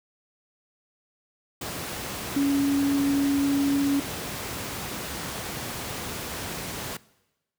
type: tone in noise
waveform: sine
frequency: 280.1 Hz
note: C#4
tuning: 18 cents sharp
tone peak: -20 dBFS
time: 2.36-4 s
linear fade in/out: 5 ms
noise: pink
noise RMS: -33 dBFS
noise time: 1.61-6.97 s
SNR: +10 dB
effects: noise-tail reverb RT60 1.0 s tail -21 dB re dry + high-pass 80 Hz 12 dB/octave